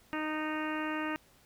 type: harmonic tone with a mistuned harmonic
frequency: 308.8 Hz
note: D#4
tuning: 13 cents flat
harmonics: 1 / 2 / 3 / 4 / 5 / 6 / 7 / 8 / 9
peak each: -35 / -42 / -41 / -41 / -42 / -42 / -48 / -47 / -46 dBFS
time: 0.13-1.16 s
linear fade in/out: 0 ms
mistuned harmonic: 7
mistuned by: +19 cents
effects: pink hiss -63 dBFS RMS until 1.45 s